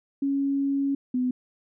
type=tone pair in turn; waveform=sine; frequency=277.2 / 251.6 Hz; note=C#4 / B3; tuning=0 / +32 cents; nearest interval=major second; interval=168 cents; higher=first; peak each=-22 dBFS; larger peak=neither; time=0.22-0.95 / 1.14-1.31 s; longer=first; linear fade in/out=5 ms; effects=none